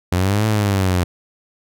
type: exponential two-way sweep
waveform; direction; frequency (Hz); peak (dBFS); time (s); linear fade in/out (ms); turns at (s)
sawtooth; up then down; 87.31 to 110 to 87.31; -11; 0.12-1.04; 5; 0.46
effects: none